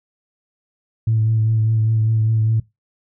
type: tone with vibrato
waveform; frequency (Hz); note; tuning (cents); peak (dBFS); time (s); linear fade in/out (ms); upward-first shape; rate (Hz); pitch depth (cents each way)
sine; 110.7; A2; +11; -13; 1.07-2.6; 5; triangle; 5; 28
effects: noise-tail reverb RT60 0.2 s tail -21 dB re dry + tanh soft clip ceiling -9 dBFS